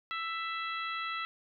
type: harmonic tone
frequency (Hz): 662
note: E5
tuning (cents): +7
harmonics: 2 / 3 / 4 / 5 / 6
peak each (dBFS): -36 / -40 / -42 / -44 / -46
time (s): 0.11-1.25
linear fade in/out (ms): 0
effects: none